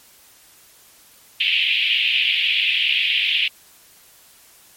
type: band-pass noise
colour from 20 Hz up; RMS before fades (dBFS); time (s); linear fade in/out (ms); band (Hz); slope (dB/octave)
white; -19; 1.4-3.48; 5; 2400 to 3200; 48
effects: white hiss -50 dBFS RMS until 4.76 s + MP3 64 kbps